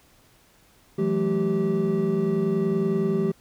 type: tone cluster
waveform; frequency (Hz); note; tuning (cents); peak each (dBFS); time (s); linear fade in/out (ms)
triangle; 164.5 / 185.2 / 215.5 / 388.5; E3 / F#3 / A3 / G4; -3 / +2 / -36 / -16; -26 / -26 / -25 / -22; 0.98-3.32; 10
effects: pink hiss -58 dBFS RMS until 3.4 s